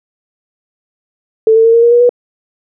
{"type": "tone with pitch steps", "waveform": "sine", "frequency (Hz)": [442.3, 449.5, 456.8, 464.3, 471.9, 479.6, 487.4], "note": ["A4", "A4", "A#4", "A#4", "A#4", "A#4", "B4"], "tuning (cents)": [9, 37, -35, -7, 21, 49, -23], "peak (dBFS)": -4, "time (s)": [1.47, 2.093], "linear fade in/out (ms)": 2, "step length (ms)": 89, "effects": []}